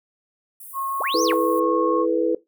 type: high-pass noise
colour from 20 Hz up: pink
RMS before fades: -40 dBFS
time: 0.6-1.6 s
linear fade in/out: 5 ms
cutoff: 9500 Hz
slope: 48 dB/octave
type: tone with pitch glide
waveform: sine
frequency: 1083 to 1091.2 Hz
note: C#6 to C#6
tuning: -41 to -28 cents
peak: -24 dBFS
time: 0.73-2.06 s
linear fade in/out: 50 ms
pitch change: +13 cents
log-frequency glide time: 0.88-0.94 s
type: linear two-way sweep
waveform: sine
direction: up then down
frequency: 277.2 to 6400 to 382.6 Hz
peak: -24 dBFS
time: 1-1.34 s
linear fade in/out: 10 ms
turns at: 1.23 s
type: chord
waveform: sine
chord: E suspended fourth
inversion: none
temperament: equal with one note detuned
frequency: 329.6 / 430 / 493.9 Hz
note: E4 / A4 / B4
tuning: 0 / -40 / 0 cents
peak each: -22 / -24 / -21 dBFS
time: 1.14-2.35 s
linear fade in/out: 5 ms
effects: noise-tail reverb RT60 0.2 s tail -19 dB re dry